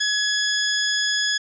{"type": "tone", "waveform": "15% pulse", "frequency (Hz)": 1685, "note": "G#6", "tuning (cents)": 25, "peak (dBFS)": -13, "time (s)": [0, 1.38], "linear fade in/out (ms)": 10, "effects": ["resampled to 16000 Hz"]}